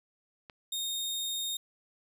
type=click; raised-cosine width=0.3 ms; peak=-30 dBFS; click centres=0.498 s
type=tone; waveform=sawtooth; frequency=3693 Hz; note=A#7; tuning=17 cents flat; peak=-29 dBFS; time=0.72-1.57 s; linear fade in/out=5 ms
effects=none